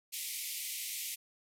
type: band-pass noise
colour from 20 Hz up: white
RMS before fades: -40 dBFS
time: 0.12-1.16 s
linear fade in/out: 20 ms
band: 2000 to 15000 Hz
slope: 96 dB/octave
effects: none